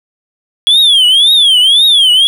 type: tone with vibrato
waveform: triangle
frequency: 3322 Hz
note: G#7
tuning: in tune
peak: -3 dBFS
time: 0.67-2.27 s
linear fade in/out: 0 ms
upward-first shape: triangle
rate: 1.9 Hz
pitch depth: 240 cents each way
effects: none